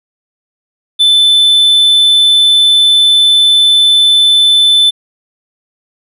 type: tone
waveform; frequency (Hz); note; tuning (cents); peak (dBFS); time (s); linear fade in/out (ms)
triangle; 3520; A7; 0; -3; 0.99-4.91; 20
effects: resampled to 32000 Hz